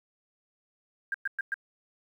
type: tone bursts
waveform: sine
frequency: 1600 Hz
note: G6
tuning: 35 cents sharp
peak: -27 dBFS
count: 4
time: 1.12-1.542 s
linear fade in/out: 2 ms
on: 23 ms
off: 110 ms
effects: 10-bit